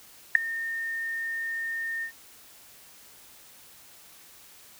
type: tone with ADSR envelope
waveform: sine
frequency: 1825 Hz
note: A#6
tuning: 37 cents flat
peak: -7 dBFS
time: 0.35-2.12 s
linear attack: 3 ms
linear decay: 5 ms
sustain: -22 dB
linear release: 90 ms
effects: white hiss -52 dBFS RMS until 4.79 s